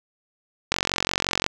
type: click train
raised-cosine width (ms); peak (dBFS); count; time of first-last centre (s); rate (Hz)
0.2; -3; 35; 0.72-1.464; 45.7
effects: none